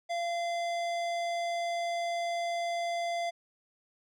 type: tone with hard clipping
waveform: sine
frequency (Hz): 687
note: F5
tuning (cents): -29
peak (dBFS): -32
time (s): 0.09-3.31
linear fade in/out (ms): 20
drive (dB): 16
effects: none